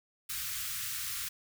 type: band-stop noise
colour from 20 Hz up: white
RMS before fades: -37 dBFS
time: 0.29-1.29 s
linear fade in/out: 10 ms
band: 150 to 1200 Hz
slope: 48 dB/octave
effects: none